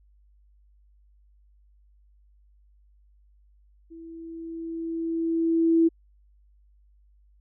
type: tone with level ramp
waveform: sine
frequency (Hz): 329.6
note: E4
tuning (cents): 0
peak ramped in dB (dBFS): -41 to -15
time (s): 3.9-5.89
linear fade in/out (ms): 20
effects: added 50 Hz sine -56 dBFS peak until 7.4 s